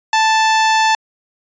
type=tone; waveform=sawtooth; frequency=880 Hz; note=A5; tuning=in tune; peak=-7 dBFS; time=0.13-0.95 s; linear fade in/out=2 ms; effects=resampled to 16000 Hz